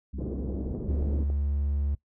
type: harmonic tone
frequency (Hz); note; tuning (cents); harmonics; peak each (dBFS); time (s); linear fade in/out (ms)
66.4; C2; +26; 1 / 3 / 4; -33 / -42 / -48; 0.13-0.74; 10
type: low-pass noise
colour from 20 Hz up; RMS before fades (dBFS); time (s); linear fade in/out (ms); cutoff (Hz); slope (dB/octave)
white; -35; 0.18-1.24; 10; 390; 24
type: click train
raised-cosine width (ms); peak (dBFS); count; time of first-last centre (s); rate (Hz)
2; -25; 3; 0.75-1.301; 3.63
type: tone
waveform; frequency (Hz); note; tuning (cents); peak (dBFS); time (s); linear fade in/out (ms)
triangle; 71.4; D2; -48; -23; 0.88-1.95; 5
effects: noise-tail reverb RT60 0.1 s tail -19 dB re dry